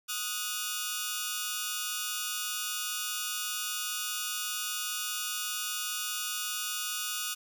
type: tone cluster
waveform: 10% pulse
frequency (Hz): 1251 / 1466 / 2827 / 3459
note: D#6 / F#6 / F7 / A7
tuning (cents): +9 / -16 / +20 / -30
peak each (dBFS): -30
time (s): 0.08-7.35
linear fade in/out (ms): 20
effects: none